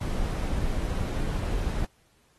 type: noise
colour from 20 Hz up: brown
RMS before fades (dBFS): -28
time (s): 0.01-1.85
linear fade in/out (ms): 2
effects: pink hiss -65 dBFS RMS until 2.38 s + AAC 32 kbps